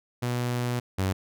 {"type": "tone pair in turn", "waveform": "sawtooth", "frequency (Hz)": [122.2, 95.16], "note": ["B2", "F#2"], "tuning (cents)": [-18, 49], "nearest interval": "major third", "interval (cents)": 433, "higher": "first", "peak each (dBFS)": [-22, -20], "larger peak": "second", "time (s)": [[0.22, 0.8], [0.98, 1.13]], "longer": "first", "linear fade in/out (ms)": 10, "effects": []}